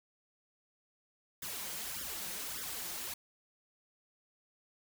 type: noise with flanger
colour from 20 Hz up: white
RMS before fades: -41 dBFS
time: 1.42-3.14 s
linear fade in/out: 5 ms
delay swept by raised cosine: 0.57 to 5.67 ms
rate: 1.7 Hz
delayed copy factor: +0.9
effects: none